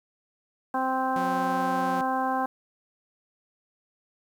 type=harmonic tone; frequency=261.1 Hz; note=C4; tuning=3 cents flat; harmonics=1 / 2 / 3 / 4 / 5 / 6; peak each=-31 / -34 / -27 / -30 / -38 / -36 dBFS; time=0.74-2.46 s; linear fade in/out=5 ms
type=tone; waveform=sawtooth; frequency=181.1 Hz; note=F#3; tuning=37 cents flat; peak=-29 dBFS; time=1.16-2.01 s; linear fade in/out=0 ms
effects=9-bit